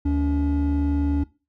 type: tone pair together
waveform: triangle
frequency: 75.01 / 284.5 Hz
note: D2 / C#4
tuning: +37 / +45 cents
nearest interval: octave + major seventh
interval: 2308 cents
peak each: -19 dBFS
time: 0.05-1.24 s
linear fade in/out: 10 ms
effects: noise-tail reverb RT60 0.3 s tail -21 dB re dry + tanh soft clip ceiling -12 dBFS